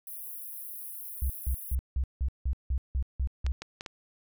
white high-pass noise, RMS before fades -41 dBFS, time 0.07-1.75 s, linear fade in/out 2 ms, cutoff 10000 Hz, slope 96 dB/octave
sine tone bursts, 65.2 Hz, C2, 5 cents flat, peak -25 dBFS, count 10, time 1.22-3.52 s, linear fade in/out 0 ms, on 77 ms, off 170 ms
clicks, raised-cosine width 0.2 ms, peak -21 dBFS, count 4, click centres 3.465 / 3.62 / 3.809 / 3.862 s
effects none

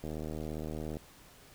click train, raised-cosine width 2 ms, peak -26 dBFS, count 73, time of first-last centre 0.04-0.969 s, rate 77.5 Hz, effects pink hiss -57 dBFS RMS until 1.54 s

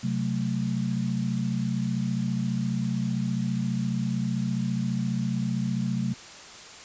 sine chord, F# diminished, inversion second, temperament equal, 130.81 / 185 / 220 Hz, C3 / F#3 / A3, 0 / 0 / 0 cents, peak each -29 dBFS, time 0.03-6.14 s, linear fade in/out 10 ms, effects white hiss -44 dBFS RMS until 6.84 s + resampled to 16000 Hz

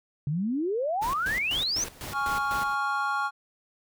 sine exponential sweep, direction up, 136.6 to 6350 Hz, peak -25 dBFS, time 0.27-1.84 s, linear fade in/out 2 ms
pink noise with tremolo, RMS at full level -37 dBFS, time 1.01-2.76 s, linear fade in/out 20 ms, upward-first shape square, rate 4 Hz, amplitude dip 80%
triangle chord, Db major, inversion second, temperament equal, 830.6 / 1108.7 / 1396.9 Hz, Ab5 / Db6 / F6, 0 / 0 / 0 cents, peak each -29 / -28 / -27 dBFS, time 2.12-3.31 s, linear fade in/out 50 ms
effects none

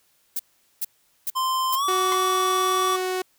violet noise bursts, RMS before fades -26 dBFS, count 4, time 0.36-1.756 s, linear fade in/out 5 ms, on 34 ms, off 420 ms
square tone with pitch glide, 1041 to 1148.4 Hz, C6 to D6, -9 to -39 cents, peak -22 dBFS, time 1.35-2.97 s, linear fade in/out 20 ms, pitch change +170 cents, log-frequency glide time 1.75-1.84 s
sawtooth tone, 370 Hz, F#4, in tune, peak -20 dBFS, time 1.88-3.22 s, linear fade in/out 5 ms
sawtooth tone with exponential decay, 1046.5 Hz, C6, in tune, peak -19 dBFS, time 2.12-2.19 s, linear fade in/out 0 ms, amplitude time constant 15 ms
effects white hiss -64 dBFS RMS until 3.38 s

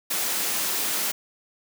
white high-pass noise, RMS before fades -26 dBFS, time 0.1-1.12 s, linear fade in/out 10 ms, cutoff 170 Hz, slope 24 dB/octave, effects none

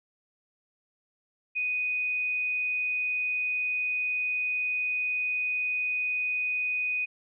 sine tone, 2489 Hz, D#7, in tune, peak -26 dBFS, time 1.55-7.06 s, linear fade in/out 20 ms, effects none

